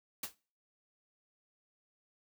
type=noise with exponential decay; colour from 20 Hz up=white; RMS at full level=-34 dBFS; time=0.23-0.35 s; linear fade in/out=5 ms; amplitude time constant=25 ms; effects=noise-tail reverb RT60 0.4 s tail -23 dB re dry